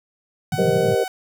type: band-pass noise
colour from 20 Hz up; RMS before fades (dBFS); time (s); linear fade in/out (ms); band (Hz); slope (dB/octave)
white; -24; 0.52-0.95; 10; 110 to 190; 48
type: tone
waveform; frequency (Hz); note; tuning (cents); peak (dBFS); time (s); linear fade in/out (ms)
sawtooth; 750; F#5; +23; -23; 0.52-1.08; 2
type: chord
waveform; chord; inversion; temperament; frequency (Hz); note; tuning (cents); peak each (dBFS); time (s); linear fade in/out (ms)
sine; C minor seventh; second; just; 392.4 / 470.9 / 523.3 / 627.9; G4 / Bb4 / C5 / Eb5; +2 / +18 / 0 / +16; -22 / -20 / -24 / -25; 0.58-1.04; 5
effects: none